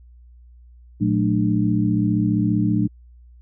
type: tone cluster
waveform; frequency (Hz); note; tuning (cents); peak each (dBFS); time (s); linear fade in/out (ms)
sine; 115.6 / 181.4 / 216.4 / 298.8; A#2 / F#3 / A3 / D4; -14 / -34 / -29 / +30; -22; 1-2.88; 20
effects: added 60 Hz sine -44 dBFS peak until 3.41 s